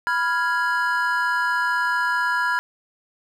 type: chord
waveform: triangle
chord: F diminished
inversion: second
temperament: equal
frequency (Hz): 987.8 / 1396.9 / 1661.2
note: Cb6 / F6 / Ab6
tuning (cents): 0 / 0 / 0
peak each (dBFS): -22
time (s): 0.07-2.59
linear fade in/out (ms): 0
effects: none